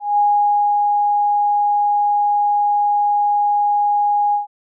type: tone with ADSR envelope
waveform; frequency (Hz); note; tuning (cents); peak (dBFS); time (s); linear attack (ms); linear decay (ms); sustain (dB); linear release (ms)
sine; 824; G#5; -14; -11; 0-4.47; 180; 570; -2; 130
effects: none